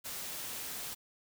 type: noise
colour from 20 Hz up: white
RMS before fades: -41 dBFS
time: 0.04-0.95 s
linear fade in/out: 20 ms
effects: none